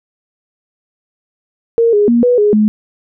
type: tone with pitch steps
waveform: sine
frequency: 462.8 / 413.5 / 236.7 / 490.6 / 416.2 / 212.9 Hz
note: A#4 / G#4 / A#3 / B4 / G#4 / G#3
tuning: -13 / -8 / +27 / -12 / +4 / +43 cents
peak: -7 dBFS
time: 1.78-2.68 s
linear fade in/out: 0 ms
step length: 150 ms
effects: none